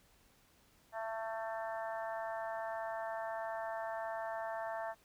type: harmonic tone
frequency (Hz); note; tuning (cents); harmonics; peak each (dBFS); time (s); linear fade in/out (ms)
223.2; A3; +25; 3 / 4 / 5 / 6 / 7 / 8; -40 / -43 / -49 / -52 / -51 / -49; 0.92-4.95; 50
effects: pink hiss -68 dBFS RMS until 5.04 s